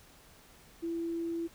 sine tone, 334.6 Hz, E4, 26 cents sharp, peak -32 dBFS, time 0.82-1.48 s, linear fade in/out 20 ms, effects pink hiss -58 dBFS RMS until 1.54 s

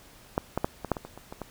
clicks, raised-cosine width 1 ms, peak -10 / -12 / -10 / -19 / -9 / -20 / -25 / -28 / -24 / -20 dBFS, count 10, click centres 0.379 / 0.576 / 0.645 / 0.847 / 0.917 / 0.968 / 1.05 / 1.176 / 1.325 / 1.417 s, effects pink hiss -53 dBFS RMS until 1.5 s

